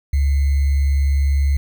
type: tone with sample-and-hold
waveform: sine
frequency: 69.9 Hz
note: C#2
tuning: 15 cents sharp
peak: -13 dBFS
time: 0.13-1.57 s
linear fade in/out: 5 ms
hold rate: 2100 Hz
effects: none